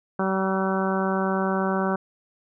harmonic tone with a mistuned harmonic, 191.2 Hz, G3, 43 cents flat, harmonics 1 / 2 / 3 / 4 / 5 / 6 / 7 / 8, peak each -25 / -28 / -30 / -31 / -32 / -33 / -33 / -34 dBFS, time 0.19-1.96 s, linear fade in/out 5 ms, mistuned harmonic 8, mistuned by -17 cents, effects none

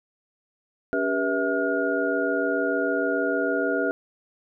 sine tone cluster, 282 / 397.2 / 483.8 / 654 / 1429 Hz, C#4 / G4 / B4 / E5 / F6, +30 / +23 / -36 / -14 / +39 cents, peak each -28 dBFS, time 0.93-3.91 s, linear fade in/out 0 ms, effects none

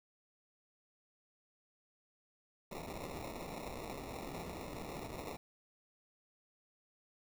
blue noise with sample-and-hold, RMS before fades -45 dBFS, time 2.71-5.37 s, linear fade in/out 5 ms, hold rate 1575 Hz, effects none

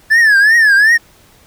triangle tone with vibrato, 1725 Hz, A6, 35 cents flat, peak -4 dBFS, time 0.1-0.98 s, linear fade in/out 20 ms, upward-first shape triangle, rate 2.7 Hz, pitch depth 170 cents each way, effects pink hiss -47 dBFS RMS until 1.46 s

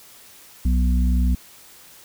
harmonic tone, 61.74 Hz, B1, in tune, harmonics 1 / 3 / 4, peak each -16 / -26 / -28 dBFS, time 0.65-1.35 s, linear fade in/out 5 ms, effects white hiss -47 dBFS RMS until 2.04 s

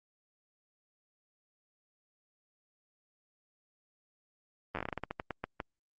slowing click train, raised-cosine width 0.5 ms, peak -20 dBFS, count 16, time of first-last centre 4.75-5.602 s, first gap 10 ms, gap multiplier 1.22, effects Opus 48 kbps

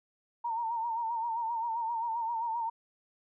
sine tone with vibrato, 921 Hz, A#5, 21 cents flat, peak -30 dBFS, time 0.44-2.7 s, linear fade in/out 10 ms, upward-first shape sine, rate 7.6 Hz, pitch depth 63 cents each way, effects none

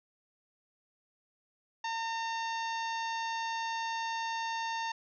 harmonic tone, 910 Hz, A#5, 42 cents flat, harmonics 1 / 2 / 3 / 4 / 5 / 6 / 7, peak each -34 / -40 / -44 / -46 / -48 / -50 / -51 dBFS, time 1.84-4.92 s, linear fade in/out 5 ms, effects none

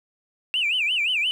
sine tone with vibrato, 2660 Hz, E7, 15 cents sharp, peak -19 dBFS, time 0.54-1.31 s, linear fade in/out 0 ms, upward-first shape sine, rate 5.7 Hz, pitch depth 240 cents each way, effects tanh soft clip ceiling -16 dBFS + 9-bit

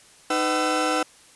35% pulse tone cluster, 309.5 / 503 / 759 / 1333 Hz, D#4 / B4 / F#5 / E6, -9 / +32 / +44 / +19 cents, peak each -25 dBFS, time 0.3-1.03 s, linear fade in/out 5 ms, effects white hiss -52 dBFS RMS until 1.35 s + resampled to 24000 Hz

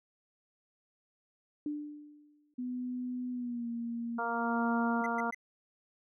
sine tone with exponential decay, 296.3 Hz, D4, 15 cents sharp, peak -31 dBFS, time 1.66-2.54 s, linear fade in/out 2 ms, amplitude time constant 190 ms
sine tone with pitch glide, 249.4 to 234 Hz, B3 to A#3, +17 to +7 cents, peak -34 dBFS, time 2.58-5.02 s, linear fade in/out 10 ms, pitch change -110 cents, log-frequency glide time 3.31-3.68 s
harmonic tone, 233.1 Hz, A#3, in tune, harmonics 1 / 2 / 3 / 4 / 5 / 6, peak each -36 / -40 / -37 / -36 / -40 / -37 dBFS, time 4.18-5.31 s, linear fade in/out 10 ms
triangle tone bursts, 2029 Hz, B6, 46 cents sharp, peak -37 dBFS, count 3, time 5.04-5.346 s, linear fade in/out 2 ms, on 22 ms, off 120 ms
effects none

